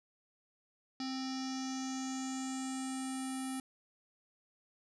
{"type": "tone with low-pass filter sweep", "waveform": "square", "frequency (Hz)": 262.8, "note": "C4", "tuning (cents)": 8, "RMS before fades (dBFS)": -39, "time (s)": [1, 3.6], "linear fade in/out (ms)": 2, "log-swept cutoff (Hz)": [5000, 10000], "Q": 5.6, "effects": []}